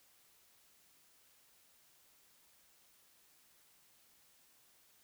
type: silence
effects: white hiss -68 dBFS RMS until 5.03 s